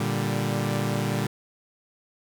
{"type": "chord", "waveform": "sawtooth", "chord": "G minor", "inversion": "first", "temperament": "equal", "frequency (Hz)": [116.54, 146.83, 196], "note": ["Bb2", "D3", "G3"], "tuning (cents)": [0, 0, 0], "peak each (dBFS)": [-24, -25, -25], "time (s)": [0, 1.27], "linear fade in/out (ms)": 5, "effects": []}